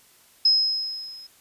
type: tone with level ramp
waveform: sine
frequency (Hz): 5120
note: D#8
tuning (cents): +49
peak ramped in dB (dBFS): -13 to -41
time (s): 0.45-1.27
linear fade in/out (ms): 5
effects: white hiss -56 dBFS RMS until 1.4 s + resampled to 32000 Hz